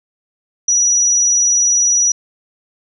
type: tone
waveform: sine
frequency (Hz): 5840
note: F#8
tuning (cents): -24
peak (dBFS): -10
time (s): 0.68-2.12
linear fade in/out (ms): 5
effects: none